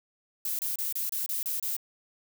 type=noise bursts; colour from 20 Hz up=violet; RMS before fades=-31 dBFS; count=8; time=0.45-1.766 s; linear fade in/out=2 ms; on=140 ms; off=28 ms; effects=none